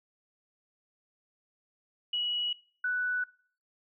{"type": "tone pair in turn", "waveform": "sine", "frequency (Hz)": [2922, 1485.7], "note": ["F#7", "F#6"], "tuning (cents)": [-22, 7], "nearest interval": "octave", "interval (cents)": 1171, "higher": "first", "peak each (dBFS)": [-28, -27], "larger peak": "second", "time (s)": [[2.13, 2.53], [2.84, 3.24]], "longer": "neither", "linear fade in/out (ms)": 5, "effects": ["noise-tail reverb RT60 0.5 s tail -23 dB re dry"]}